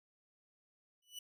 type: tone with exponential growth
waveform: sawtooth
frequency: 2960 Hz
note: F#7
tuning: in tune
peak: -38 dBFS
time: 1.02-1.19 s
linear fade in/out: 5 ms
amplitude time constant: 35 ms
effects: none